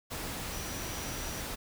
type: tone in noise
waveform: sine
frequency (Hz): 5840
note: F#8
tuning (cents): -24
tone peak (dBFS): -46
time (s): 0.51-1.42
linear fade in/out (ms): 20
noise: pink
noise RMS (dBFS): -38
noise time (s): 0.1-1.56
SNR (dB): -11
effects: none